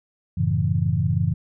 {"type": "chord", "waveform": "sine", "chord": "F# minor seventh", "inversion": "none", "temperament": "equal", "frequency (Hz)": [92.5, 110, 138.59, 164.81], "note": ["F#2", "A2", "C#3", "E3"], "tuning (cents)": [0, 0, 0, 0], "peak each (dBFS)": -24, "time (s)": [0.37, 1.34], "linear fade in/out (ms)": 10, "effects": []}